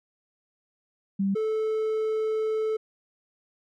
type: tone pair in turn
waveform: sine / triangle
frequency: 196 / 436.8 Hz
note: G3 / A4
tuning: 0 / -13 cents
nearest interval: octave + major second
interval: 1387 cents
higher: second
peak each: -22 / -22 dBFS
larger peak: neither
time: 1.19-1.35 / 1.35-2.77 s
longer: second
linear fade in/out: 10 ms
effects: none